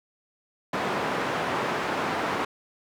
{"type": "band-pass noise", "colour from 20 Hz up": "white", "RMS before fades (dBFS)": -28, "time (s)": [0.73, 2.45], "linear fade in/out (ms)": 5, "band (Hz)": [160, 1300], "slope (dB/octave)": 12, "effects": []}